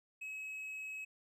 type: tone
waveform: triangle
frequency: 2563 Hz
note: E7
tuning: 49 cents flat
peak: -40 dBFS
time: 0.21-1.05 s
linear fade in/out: 10 ms
effects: none